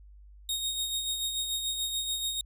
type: tone with tremolo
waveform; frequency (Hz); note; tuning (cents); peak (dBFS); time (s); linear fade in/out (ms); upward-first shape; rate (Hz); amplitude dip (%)
sawtooth; 3729; A#7; 0; -25; 0.49-2.41; 2; sine; 6.9; 45
effects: added 50 Hz sine -49 dBFS peak until 2.45 s